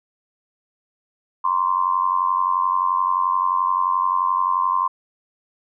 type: tone with amplitude modulation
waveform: sine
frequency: 1046.5 Hz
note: C6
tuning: in tune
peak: -13 dBFS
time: 1.44-4.88 s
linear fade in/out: 10 ms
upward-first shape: sine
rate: 91.5 Hz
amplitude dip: 85%
effects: none